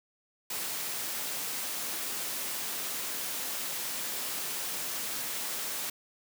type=high-pass noise; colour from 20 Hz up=white; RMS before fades=-35 dBFS; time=0.5-5.9 s; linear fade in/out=5 ms; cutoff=160 Hz; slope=12 dB/octave; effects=none